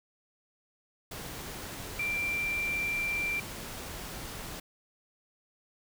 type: tone in noise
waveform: sine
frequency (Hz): 2359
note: D7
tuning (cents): +7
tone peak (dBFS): -29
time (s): 1.99-3.4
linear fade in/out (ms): 5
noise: pink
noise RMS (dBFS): -41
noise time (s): 1.11-4.6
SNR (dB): +9
effects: none